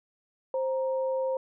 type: tone pair together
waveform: sine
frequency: 526 / 937.2 Hz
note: C5 / A#5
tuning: +9 / +9 cents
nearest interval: minor seventh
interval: 1000 cents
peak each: -26 / -37 dBFS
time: 0.54-1.37 s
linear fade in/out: 2 ms
effects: none

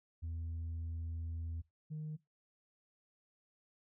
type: tone pair in turn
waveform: sine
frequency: 82.41 / 153.96 Hz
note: E2 / D#3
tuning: 0 / -18 cents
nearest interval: major seventh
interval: 1082 cents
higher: second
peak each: -36 / -38 dBFS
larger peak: first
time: 0.22-1.62 / 1.9-2.17 s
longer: first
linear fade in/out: 20 ms
effects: noise-tail reverb RT60 0.2 s tail -21 dB re dry + tanh soft clip ceiling -37 dBFS

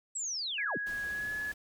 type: linear sweep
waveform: sine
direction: down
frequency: 7940 to 75.6 Hz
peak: -33 dBFS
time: 0.15-0.78 s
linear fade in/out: 10 ms
type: tone with pitch glide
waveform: sine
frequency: 1661.2 to 1700 Hz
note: G#6 to G#6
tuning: 0 to +40 cents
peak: -33 dBFS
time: 0.58-1.52 s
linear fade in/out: 5 ms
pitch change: +40 cents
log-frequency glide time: 1.06-1.31 s
type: noise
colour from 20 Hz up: pink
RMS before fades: -49 dBFS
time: 0.86-1.54 s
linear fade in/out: 10 ms
effects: none

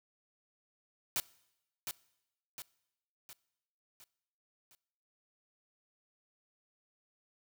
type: noise with echo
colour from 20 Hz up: white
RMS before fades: -33 dBFS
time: 1.16-1.2 s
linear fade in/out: 0 ms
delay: 710 ms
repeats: 5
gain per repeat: -6 dB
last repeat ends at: 4.75 s
effects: noise-tail reverb RT60 0.9 s tail -22 dB re dry

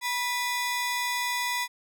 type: ring-modulated tone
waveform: sawtooth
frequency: 1480 Hz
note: F#6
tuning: in tune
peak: -20 dBFS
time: 0.01-1.68 s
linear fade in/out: 50 ms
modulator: 508 Hz
effects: none

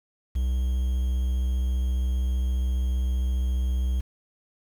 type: tone with vibrato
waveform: triangle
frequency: 63.3 Hz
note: B1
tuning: 43 cents sharp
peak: -20 dBFS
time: 0.35-4.01 s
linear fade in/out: 10 ms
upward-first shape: triangle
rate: 15 Hz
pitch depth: 12 cents each way
effects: 8-bit

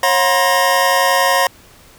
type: tone cluster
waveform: square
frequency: 545 / 718 / 963 / 1054 / 1860 Hz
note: C#5 / F5 / B5 / C6 / A#6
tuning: -29 / +48 / -44 / +12 / -4 cents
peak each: -19 dBFS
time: 0.03-1.47 s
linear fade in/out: 2 ms
effects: pink hiss -45 dBFS RMS until 1.98 s

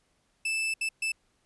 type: tone bursts at uneven times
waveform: 40% pulse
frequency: 2637 Hz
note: E7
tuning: in tune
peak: -26 dBFS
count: 3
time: 0.45-0.74 / 0.81-0.89 / 1.02-1.12 s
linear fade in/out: 5 ms
effects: pink hiss -71 dBFS RMS until 1.45 s + resampled to 24000 Hz

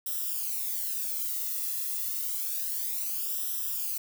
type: noise with flanger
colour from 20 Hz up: violet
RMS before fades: -32 dBFS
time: 0.06-3.98 s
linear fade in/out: 5 ms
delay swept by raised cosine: 0.44 to 1.33 ms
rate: 0.29 Hz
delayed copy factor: -1
effects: none

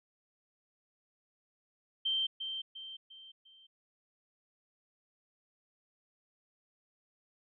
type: tone with echo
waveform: sine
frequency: 3133 Hz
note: G7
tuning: 2 cents flat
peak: -29 dBFS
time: 2.05-2.27 s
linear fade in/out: 10 ms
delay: 350 ms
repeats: 4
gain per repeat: -7 dB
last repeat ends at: 3.67 s
effects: none

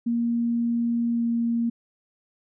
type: tone with pitch glide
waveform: sine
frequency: 234.8 to 233.3 Hz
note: A#3 to A#3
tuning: +13 to +2 cents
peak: -21 dBFS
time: 0.06-1.7 s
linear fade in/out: 10 ms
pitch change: -11 cents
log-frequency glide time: 1.13-1.23 s
effects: none

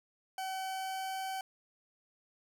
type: tone with pitch glide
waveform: 40% pulse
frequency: 760 to 764.4 Hz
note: F#5 to G5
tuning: +46 to -44 cents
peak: -35 dBFS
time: 0.38-1.41 s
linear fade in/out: 2 ms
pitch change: +10 cents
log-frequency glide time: 0.52-1.22 s
effects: none

